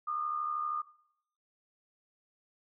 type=tone with amplitude modulation; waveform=sine; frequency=1216 Hz; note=D#6; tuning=40 cents flat; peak=-29 dBFS; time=0.07-0.82 s; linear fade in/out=10 ms; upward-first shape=sine; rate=72.7 Hz; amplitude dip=60%; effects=noise-tail reverb RT60 0.7 s tail -18 dB re dry